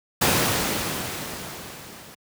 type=noise with level ramp; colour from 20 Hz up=pink; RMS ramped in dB=-18 to -44 dBFS; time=0.21-2.15 s; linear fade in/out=10 ms; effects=high-pass 100 Hz 12 dB/octave